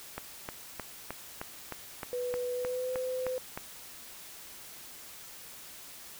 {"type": "click train", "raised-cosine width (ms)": 0.5, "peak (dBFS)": -21, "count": 12, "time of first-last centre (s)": [0.18, 3.575], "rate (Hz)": 3.24}
{"type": "tone with pitch glide", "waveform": "sine", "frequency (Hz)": [493.9, 510.7], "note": ["B4", "C5"], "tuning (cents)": [0, -42], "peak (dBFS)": -31, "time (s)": [2.13, 3.38], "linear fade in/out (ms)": 0, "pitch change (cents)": 58, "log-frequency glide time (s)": [2.53, 2.94]}
{"effects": ["white hiss -48 dBFS RMS until 6.19 s"]}